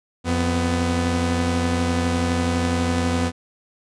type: tone pair together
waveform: sawtooth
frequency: 87.31 / 249.9 Hz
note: F2 / B3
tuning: 0 / +21 cents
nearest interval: octave + tritone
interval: 1821 cents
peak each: -18 dBFS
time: 0.24-3.32 s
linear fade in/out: 50 ms
effects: resampled to 22050 Hz